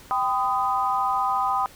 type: chord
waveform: sine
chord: G augmented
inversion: none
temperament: equal with one note detuned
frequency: 784 / 1010.3 / 1244.5 Hz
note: G5 / B5 / D#6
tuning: 0 / +39 / 0 cents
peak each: -25 dBFS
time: 0.11-1.66 s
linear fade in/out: 0 ms
effects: pink hiss -48 dBFS RMS until 1.75 s